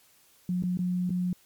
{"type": "tone with dropouts", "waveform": "sine", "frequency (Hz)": 180, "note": "F#3", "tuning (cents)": -47, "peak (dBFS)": -25, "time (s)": [0.49, 1.33], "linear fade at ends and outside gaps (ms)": 2, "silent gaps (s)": [[0.625, 0.636], [0.773, 0.79], [1.095, 1.104]], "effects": ["white hiss -61 dBFS RMS until 1.45 s", "MP3 96 kbps"]}